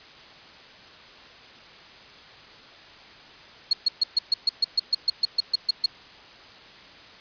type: tone bursts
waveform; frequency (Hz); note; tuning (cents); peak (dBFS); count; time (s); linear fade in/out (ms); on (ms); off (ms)
sine; 4310; C#8; -49; -16; 15; 3.71-5.86; 5; 22; 130
effects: white hiss -47 dBFS RMS until 7.2 s + resampled to 11025 Hz